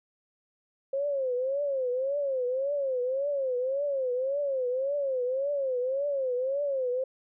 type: tone with vibrato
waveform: sine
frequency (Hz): 534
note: C5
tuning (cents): +35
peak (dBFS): -26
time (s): 0.93-7.04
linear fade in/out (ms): 5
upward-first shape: triangle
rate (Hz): 1.8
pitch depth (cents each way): 160
effects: none